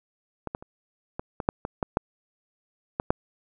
clicks, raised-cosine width 1 ms, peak -17 / -16 / -28 / -17 / -16 / -6 / -16 / -11 / -7 / -11 / -6 dBFS, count 11, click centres 0.473 / 0.549 / 0.625 / 1.195 / 1.402 / 1.489 / 1.651 / 1.828 / 1.971 / 2.999 / 3.105 s, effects none

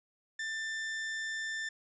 40% pulse tone, 1780 Hz, A6, 20 cents sharp, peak -34 dBFS, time 0.39-1.69 s, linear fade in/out 5 ms, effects resampled to 16000 Hz

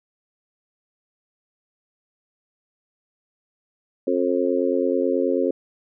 harmonic tone, 89.3 Hz, F2, 39 cents sharp, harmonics 3 / 4 / 5 / 6, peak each -24 / -24 / -24 / -24 dBFS, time 4.07-5.51 s, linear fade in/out 5 ms, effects none

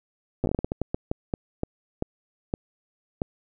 slowing click train, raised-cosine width 2 ms, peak -12 dBFS, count 18, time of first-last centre 0.44-3.218 s, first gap 8 ms, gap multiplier 1.32, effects none

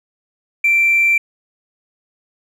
sine tone with hard clipping, 2349 Hz, D7, in tune, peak -11 dBFS, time 0.64-1.18 s, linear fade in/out 5 ms, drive 1 dB, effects resampled to 32000 Hz

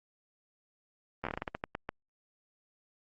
slowing click train, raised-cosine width 0.5 ms, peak -19 dBFS, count 13, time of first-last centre 1.24-1.89 s, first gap 12 ms, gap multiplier 1.25, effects Opus 32 kbps

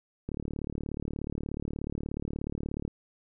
click train, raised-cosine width 3 ms, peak -21 dBFS, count 96, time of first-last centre 0.29-2.879 s, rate 36.7 Hz, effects none

